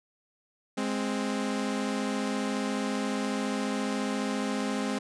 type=tone pair together; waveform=sawtooth; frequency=207.7 / 262.2 Hz; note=G#3 / C4; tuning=0 / +4 cents; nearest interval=major third; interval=404 cents; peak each=-27 dBFS; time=0.77-4.99 s; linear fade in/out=10 ms; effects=resampled to 22050 Hz